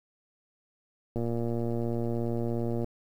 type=click train; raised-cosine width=2 ms; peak=-19 dBFS; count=198; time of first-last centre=1.16-2.844 s; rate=117 Hz; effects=9-bit